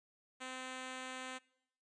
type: tone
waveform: 5% pulse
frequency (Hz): 257.9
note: C4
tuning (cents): -25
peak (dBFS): -32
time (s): 0.4-1.39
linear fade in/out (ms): 20
effects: noise-tail reverb RT60 0.8 s tail -23 dB re dry + resampled to 22050 Hz